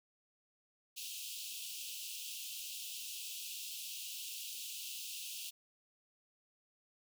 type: high-pass noise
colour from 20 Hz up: pink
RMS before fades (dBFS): -45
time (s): 0.96-5.51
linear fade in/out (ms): 20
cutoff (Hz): 2600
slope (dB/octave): 96
effects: none